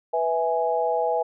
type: chord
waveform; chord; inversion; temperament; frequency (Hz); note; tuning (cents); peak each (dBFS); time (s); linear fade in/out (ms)
sine; E major; second; equal with one note detuned; 493.9 / 654.3 / 830.6; B4 / E5 / G#5; 0 / -13 / 0; -25; 0.13-1.23; 10
effects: none